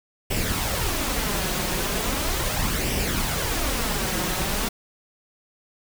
pink noise with flanger, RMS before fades -25 dBFS, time 0.3-4.69 s, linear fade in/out 10 ms, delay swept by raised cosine 0.36 to 5.56 ms, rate 0.38 Hz, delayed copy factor +0.5, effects none

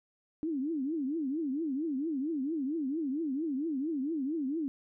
sine tone with vibrato, 293.8 Hz, D4, 1 cent sharp, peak -30 dBFS, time 0.43-4.68 s, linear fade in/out 0 ms, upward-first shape triangle, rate 4.4 Hz, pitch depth 270 cents each way, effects none

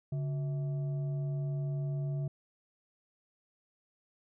sine tone with frequency modulation, 142.2 Hz, C#3, 45 cents sharp, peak -31 dBFS, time 0.12-2.28 s, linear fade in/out 5 ms, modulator 508 Hz, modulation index 0.27, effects none

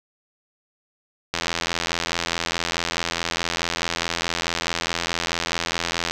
click train, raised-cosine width 0.2 ms, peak -5 dBFS, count 405, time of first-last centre 1.34-6.11 s, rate 84.7 Hz, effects none

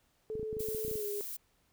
sine tone with pitch glide, 435.4 to 411.4 Hz, A4 to G#4, -18 to -16 cents, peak -35 dBFS, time 0.3-1.21 s, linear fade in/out 0 ms, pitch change -98 cents, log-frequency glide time 0.93-1.07 s
clicks, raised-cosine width 3 ms, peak -30 dBFS, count 12, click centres 0.354 / 0.396 / 0.43 / 0.529 / 0.568 / 0.606 / 0.686 / 0.748 / 0.849 / 0.881 / 0.913 / 0.956 s
violet noise, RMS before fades -41 dBFS, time 0.59-1.37 s, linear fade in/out 10 ms
effects pink hiss -72 dBFS RMS until 1.72 s

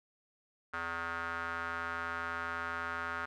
square tone with band-pass filter, 84 Hz, E2, 33 cents sharp, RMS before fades -38 dBFS, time 0.73-3.26 s, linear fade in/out 10 ms, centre 1400 Hz, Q 4.3, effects none

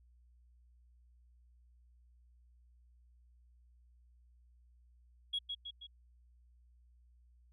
sine tone with echo, 3322 Hz, G#7, in tune, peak -32 dBFS, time 5.33-5.39 s, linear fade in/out 10 ms, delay 160 ms, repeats 3, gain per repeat -5 dB, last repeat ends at 5.87 s, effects tanh soft clip ceiling -29 dBFS + added 60 Hz sine -62 dBFS peak until 7.52 s

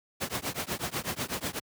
pink noise with tremolo, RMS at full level -29 dBFS, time 0.2-1.6 s, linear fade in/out 20 ms, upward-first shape triangle, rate 8.1 Hz, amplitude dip 100%, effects high-pass 100 Hz 12 dB/octave

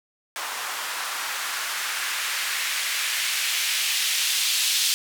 blue noise with band-pass filter sweep, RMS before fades -26 dBFS, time 0.36-4.94 s, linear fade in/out 0 ms, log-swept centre 970 to 3600 Hz, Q 1.3, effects none

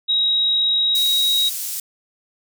sine tone, 3814 Hz, A#7, 39 cents sharp, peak -15 dBFS, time 0.08-1.5 s, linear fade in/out 20 ms
pink high-pass noise, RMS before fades -27 dBFS, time 0.95-1.8 s, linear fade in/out 2 ms, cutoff 7400 Hz, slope 12 dB/octave
effects none

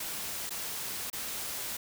white noise with dropouts, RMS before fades -37 dBFS, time 0-1.77 s, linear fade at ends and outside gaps 5 ms, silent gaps 0.495-0.505 / 1.101-1.129 s, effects none

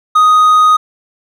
triangle tone, 1247 Hz, D#6, 3 cents sharp, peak -3 dBFS, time 0.15-0.77 s, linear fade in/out 10 ms, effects none

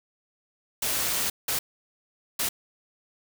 white noise bursts at uneven times, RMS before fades -27 dBFS, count 3, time 0.82-1.3 / 1.48-1.59 / 2.39-2.49 s, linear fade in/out 5 ms, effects none

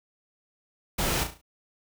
pink noise with echo, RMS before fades -27 dBFS, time 0.98-1.24 s, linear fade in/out 10 ms, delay 35 ms, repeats 5, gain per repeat -7 dB, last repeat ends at 1.415 s, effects none

